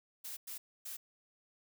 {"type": "noise bursts at uneven times", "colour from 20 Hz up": "blue", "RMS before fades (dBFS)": -44, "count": 3, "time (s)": [[0.24, 0.37], [0.47, 0.58], [0.85, 0.97]], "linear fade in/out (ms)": 10, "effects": []}